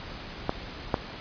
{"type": "clicks", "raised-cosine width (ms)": 1, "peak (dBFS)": [-10, -8], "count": 2, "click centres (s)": [0.494, 0.942], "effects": ["pink hiss -40 dBFS RMS until 1.2 s", "resampled to 11025 Hz"]}